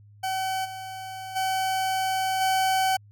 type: tone with level steps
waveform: 40% pulse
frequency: 760 Hz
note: F#5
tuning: 46 cents sharp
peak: -25 / -34 / -23 / -20 dBFS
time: 0.23-2.97 s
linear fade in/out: 10 ms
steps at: 0.64 / 1.35 / 2.4 s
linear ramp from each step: 20 ms
effects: added 103 Hz sine -49 dBFS peak until 3.11 s